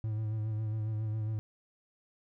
triangle tone with vibrato, 108.6 Hz, A2, 22 cents flat, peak -29 dBFS, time 0.04-1.39 s, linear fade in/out 0 ms, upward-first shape sine, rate 7.3 Hz, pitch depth 35 cents each way, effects none

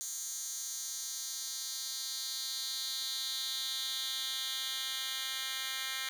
10% pulse tone with high-pass filter sweep, 264.3 Hz, C4, 18 cents sharp, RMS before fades -38 dBFS, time 0.01-6.09 s, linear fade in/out 0 ms, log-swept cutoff 6600 to 2500 Hz, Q 2.7, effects none

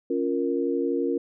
sine chord, Bb minor, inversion first, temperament equal, 277.2 / 349.2 / 466.2 Hz, Db4 / F4 / Bb4, 0 / 0 / 0 cents, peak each -27 dBFS, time 0.1-1.18 s, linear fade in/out 5 ms, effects none

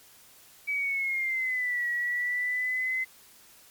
sine exponential two-way sweep, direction down then up, 2294 to 1919 to 2051 Hz, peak -26 dBFS, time 0.67-3.05 s, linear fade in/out 20 ms, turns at 1.89 s, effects white hiss -55 dBFS RMS until 3.7 s + MP3 96 kbps

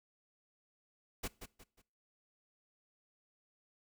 pink noise with echo, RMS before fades -39 dBFS, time 1.23-1.28 s, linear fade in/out 10 ms, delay 180 ms, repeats 3, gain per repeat -9 dB, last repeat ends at 1.82 s, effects noise-tail reverb RT60 0.4 s tail -21 dB re dry

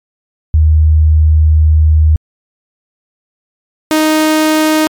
sine / sawtooth tone pair in turn, 77.78 / 311.1 Hz, D#2 / D#4, 0 / 0 cents, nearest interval 2 octaves, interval 2400 cents, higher second, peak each -4 dBFS, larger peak neither, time 0.54-2.16 / 3.91-4.87 s, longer first, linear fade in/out 0 ms, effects MP3 96 kbps

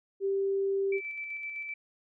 sine tone, 392 Hz, G4, in tune, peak -26 dBFS, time 0.2-1.01 s, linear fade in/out 50 ms
sine tone with tremolo, 2321 Hz, D7, 21 cents flat, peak -34 dBFS, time 0.92-1.74 s, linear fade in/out 5 ms, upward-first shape square, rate 7.8 Hz, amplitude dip 30%
effects none

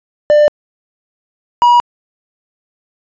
triangle tone pair in turn, 595 / 963.3 Hz, D5 / B5, +22 / -43 cents, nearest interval minor sixth, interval 835 cents, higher second, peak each -3 dBFS, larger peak neither, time 0.3-0.48 / 1.62-1.8 s, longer neither, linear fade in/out 0 ms, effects resampled to 16000 Hz

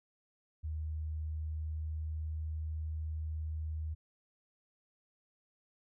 sine tone with pitch glide, 77.78 to 78.28 Hz, D#2 to D#2, 0 to +11 cents, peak -35 dBFS, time 0.63-3.95 s, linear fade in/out 20 ms, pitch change +11 cents, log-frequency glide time 1.21-2.37 s, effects none

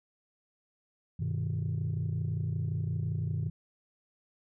sine chord, G augmented, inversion none, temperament equal, 98 / 123.47 / 155.56 Hz, G2 / B2 / D#3, 0 / 0 / 0 cents, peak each -32 / -33 / -32 dBFS, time 1.19-3.5 s, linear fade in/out 10 ms, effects tanh soft clip ceiling -25 dBFS

